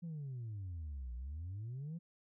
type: exponential two-way sweep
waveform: sine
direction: down then up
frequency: 174.61 to 58.27 to 174.61 Hz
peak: -39 dBFS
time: 0.02-1.99 s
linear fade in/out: 20 ms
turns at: 1.14 s
effects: tanh soft clip ceiling -39 dBFS